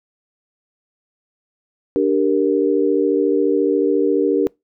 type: chord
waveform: sine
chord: G minor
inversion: second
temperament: equal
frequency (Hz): 293.7 / 392 / 466.2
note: D4 / G4 / Bb4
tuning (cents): 0 / 0 / 0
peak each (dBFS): -18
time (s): 1.96-4.47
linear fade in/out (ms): 0
effects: noise-tail reverb RT60 0.2 s tail -25 dB re dry